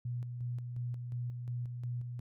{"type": "tone with tremolo", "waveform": "sine", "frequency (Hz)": 121.7, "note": "B2", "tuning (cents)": -25, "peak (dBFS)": -34, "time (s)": [0.05, 2.2], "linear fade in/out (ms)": 5, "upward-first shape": "square", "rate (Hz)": 2.8, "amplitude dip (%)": 40, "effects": []}